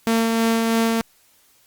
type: tone with tremolo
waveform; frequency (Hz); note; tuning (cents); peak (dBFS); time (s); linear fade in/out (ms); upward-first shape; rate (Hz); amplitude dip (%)
sawtooth; 227.2; A#3; -44; -12; 0.07-1.01; 0; sine; 3.1; 25
effects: white hiss -57 dBFS RMS until 1.66 s + Opus 48 kbps